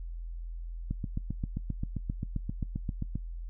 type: click train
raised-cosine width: 5 ms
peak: -20 dBFS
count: 18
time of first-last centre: 0.91-3.156 s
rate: 7.57 Hz
effects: noise-tail reverb RT60 0.1 s tail -21 dB re dry + added 42 Hz sine -36 dBFS peak until 3.49 s